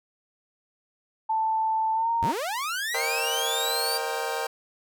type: tone with pitch glide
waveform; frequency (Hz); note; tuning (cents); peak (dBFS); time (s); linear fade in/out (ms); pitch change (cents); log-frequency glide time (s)
sine; 883 to 924.8; A5 to A#5; +6 to -14; -22; 1.29-2.32; 10; +80; 1.94-2.1
type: linear sweep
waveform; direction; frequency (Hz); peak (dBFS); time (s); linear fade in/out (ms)
sawtooth; up; 51 to 4717; -24; 2.22-3.98; 10
type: chord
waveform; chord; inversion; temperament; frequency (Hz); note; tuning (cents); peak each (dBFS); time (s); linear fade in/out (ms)
25% pulse; C minor seventh; third; equal with one note detuned; 466.2 / 532.7 / 622.3 / 784; Bb4 / C5 / Eb5 / G5; 0 / +31 / 0 / 0; -28 / -31 / -32 / -28; 2.94-4.47; 5
effects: none